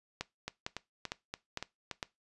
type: two click trains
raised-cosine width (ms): 0.2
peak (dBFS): -18 / -20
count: 5 / 6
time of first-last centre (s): 0.21-2.028 / 0.48-1.913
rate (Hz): 2.2 / 3.49
effects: noise-tail reverb RT60 0.2 s tail -20 dB re dry + resampled to 24000 Hz